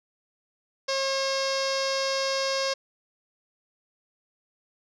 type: tone with low-pass filter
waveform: sawtooth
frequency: 540 Hz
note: C#5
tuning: 45 cents flat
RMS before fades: -27 dBFS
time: 0.88-2.74 s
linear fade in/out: 10 ms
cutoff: 5200 Hz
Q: 4.6
effects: none